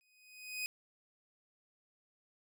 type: tone with exponential growth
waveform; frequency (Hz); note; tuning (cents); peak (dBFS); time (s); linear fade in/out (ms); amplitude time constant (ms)
sawtooth; 2500; D#7; +8; -31; 0.01-0.66; 0; 140
effects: none